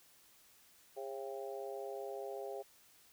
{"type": "harmonic tone with a mistuned harmonic", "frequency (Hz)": 135.4, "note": "C#3", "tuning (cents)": -40, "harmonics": [3, 4, 5, 6], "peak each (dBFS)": [-44, -46, -48, -50], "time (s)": [0.96, 2.63], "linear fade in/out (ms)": 20, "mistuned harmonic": 6, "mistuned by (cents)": -44, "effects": ["white hiss -65 dBFS RMS until 3.12 s"]}